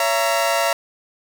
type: chord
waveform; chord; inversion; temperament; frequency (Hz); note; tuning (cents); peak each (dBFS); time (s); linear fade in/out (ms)
sawtooth; A# diminished; first; just; 559.4 / 671.3 / 932.3; C#5 / E5 / A#5; +16 / +31 / 0; -19 / -16 / -19; 0-0.73; 2
effects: none